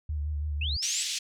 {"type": "tone with vibrato", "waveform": "sine", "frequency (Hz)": 74.6, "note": "D2", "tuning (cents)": 28, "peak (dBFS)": -28, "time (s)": [0.09, 0.77], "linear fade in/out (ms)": 5, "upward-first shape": "sine", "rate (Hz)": 6, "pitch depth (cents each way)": 45}
{"type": "linear sweep", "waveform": "sine", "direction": "up", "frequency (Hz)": [2500, 8100], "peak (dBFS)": -30, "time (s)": [0.61, 1.03], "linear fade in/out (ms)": 5}
{"type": "band-pass noise", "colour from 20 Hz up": "white", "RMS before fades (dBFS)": -32, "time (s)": [0.82, 1.19], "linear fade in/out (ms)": 10, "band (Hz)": [2600, 6900], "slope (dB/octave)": 24}
{"effects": []}